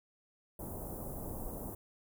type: band-stop noise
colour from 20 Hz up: pink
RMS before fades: -42 dBFS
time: 0.59-1.75 s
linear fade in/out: 5 ms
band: 860 to 11000 Hz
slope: 24 dB/octave
effects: none